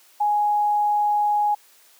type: tone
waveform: sine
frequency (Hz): 832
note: G#5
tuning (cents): +3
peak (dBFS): -17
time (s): 0.2-1.55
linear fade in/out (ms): 10
effects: white hiss -54 dBFS RMS until 1.99 s + high-pass 400 Hz 12 dB/octave